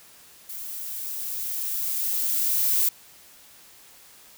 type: noise with level ramp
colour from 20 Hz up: violet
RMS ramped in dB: -36 to -21 dBFS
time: 0.49-2.89 s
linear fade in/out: 5 ms
effects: white hiss -51 dBFS RMS until 4.37 s